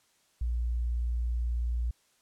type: tone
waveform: sine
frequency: 59.2 Hz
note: A#1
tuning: 27 cents sharp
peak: -27 dBFS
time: 0.41-1.91 s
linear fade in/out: 5 ms
effects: white hiss -68 dBFS RMS until 2.21 s + low-pass 10000 Hz 12 dB/octave

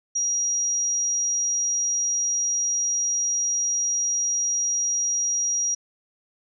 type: tone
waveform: sine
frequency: 5730 Hz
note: F8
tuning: 44 cents sharp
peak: -21 dBFS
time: 0.15-5.75 s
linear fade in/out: 10 ms
effects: none

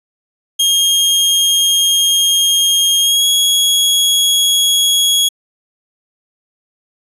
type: tone with pitch glide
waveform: sawtooth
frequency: 3238 to 3329 Hz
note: G#7 to G#7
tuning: -45 to +3 cents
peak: -7 dBFS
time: 0.59-5.29 s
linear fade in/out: 10 ms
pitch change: +48 cents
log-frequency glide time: 3.01-3.26 s
effects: resampled to 32000 Hz

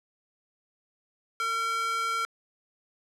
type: tone with high-pass filter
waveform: square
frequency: 455.1 Hz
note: A#4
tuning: 42 cents flat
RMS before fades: -29 dBFS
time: 1.4-2.25 s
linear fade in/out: 0 ms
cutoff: 1400 Hz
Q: 2.7
effects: low-pass 10000 Hz 12 dB/octave

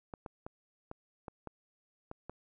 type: clicks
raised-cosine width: 1 ms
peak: -28 dBFS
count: 8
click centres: 0.138 / 0.262 / 0.465 / 0.914 / 1.282 / 1.473 / 2.114 / 2.296 s
effects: none

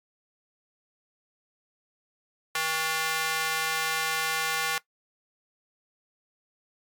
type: tone with high-pass filter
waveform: square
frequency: 159.8 Hz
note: D#3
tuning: 47 cents sharp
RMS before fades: -28 dBFS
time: 2.55-4.78 s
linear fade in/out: 2 ms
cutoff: 1300 Hz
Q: 1.1
effects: noise-tail reverb RT60 0.1 s tail -19 dB re dry + MP3 96 kbps

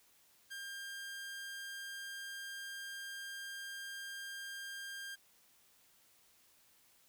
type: tone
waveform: sawtooth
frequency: 1600 Hz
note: G6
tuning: 35 cents sharp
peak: -40 dBFS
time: 0.5-5.16 s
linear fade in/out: 20 ms
effects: white hiss -68 dBFS RMS until 7.08 s

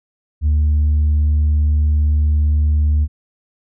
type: tone with tanh clipping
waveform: sine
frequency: 75.2 Hz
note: D2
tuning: 42 cents sharp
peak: -12 dBFS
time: 0.41-3.08 s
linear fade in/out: 50 ms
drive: 1 dB
effects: none

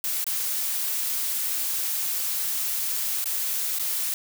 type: noise with dropouts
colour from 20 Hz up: blue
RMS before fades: -27 dBFS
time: 0.04-4.14 s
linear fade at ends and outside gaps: 1 ms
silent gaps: 0.242-0.266 / 3.242-3.257 / 3.787-3.795 s
effects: none

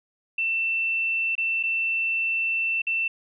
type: tone with dropouts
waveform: sine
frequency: 2680 Hz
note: E7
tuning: 28 cents sharp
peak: -22 dBFS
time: 0.38-3.08 s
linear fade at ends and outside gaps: 5 ms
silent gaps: 1.353-1.379 / 1.629-1.635 / 2.819-2.868 s
effects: none

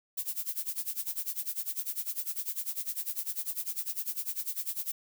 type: noise with tremolo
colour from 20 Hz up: violet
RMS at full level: -32 dBFS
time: 0.17-4.92 s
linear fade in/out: 10 ms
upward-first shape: sine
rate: 10 Hz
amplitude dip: 90%
effects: none

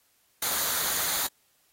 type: noise with comb filter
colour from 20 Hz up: white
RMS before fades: -28 dBFS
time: 0.42-1.27 s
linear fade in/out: 5 ms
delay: 0.37 ms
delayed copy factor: -0.5
effects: white hiss -67 dBFS RMS until 1.72 s + AAC 48 kbps

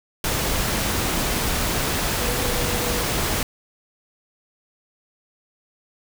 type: tone in noise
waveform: sine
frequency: 487.9 Hz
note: B4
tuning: 21 cents flat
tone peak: -30 dBFS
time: 2.2-3.03 s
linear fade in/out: 2 ms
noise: pink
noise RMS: -23 dBFS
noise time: 0.24-3.43 s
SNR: -10 dB
effects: none

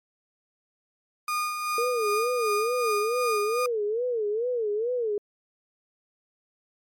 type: tone with tremolo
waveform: 35% pulse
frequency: 1222 Hz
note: D#6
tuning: 32 cents flat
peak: -23 dBFS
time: 1.28-3.66 s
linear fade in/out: 2 ms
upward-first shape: sine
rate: 2.6 Hz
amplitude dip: 45%
type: tone with vibrato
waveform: sine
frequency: 454.2 Hz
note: A#4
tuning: 45 cents flat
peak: -24 dBFS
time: 1.78-5.18 s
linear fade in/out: 2 ms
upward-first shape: sine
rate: 2.3 Hz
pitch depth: 170 cents each way
effects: MP3 64 kbps

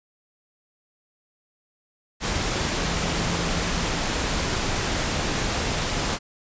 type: tone in noise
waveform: sine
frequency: 170.6 Hz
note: F3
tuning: 40 cents flat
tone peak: -31 dBFS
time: 2.78-3.9 s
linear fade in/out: 50 ms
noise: pink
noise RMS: -25 dBFS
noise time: 2.2-6.19 s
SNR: -9 dB
effects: resampled to 16000 Hz

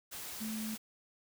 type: tone in noise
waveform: sine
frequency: 218.5 Hz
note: A3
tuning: 12 cents flat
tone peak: -37 dBFS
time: 0.4-0.76 s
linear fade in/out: 20 ms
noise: white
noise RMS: -44 dBFS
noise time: 0.11-0.78 s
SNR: +4 dB
effects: none

